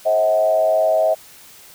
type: tone with frequency modulation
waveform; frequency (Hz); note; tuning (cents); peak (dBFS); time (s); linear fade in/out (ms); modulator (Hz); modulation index
sine; 640; D#5; +49; -13; 0.05-1.15; 20; 103; 0.72
effects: white hiss -44 dBFS RMS until 1.74 s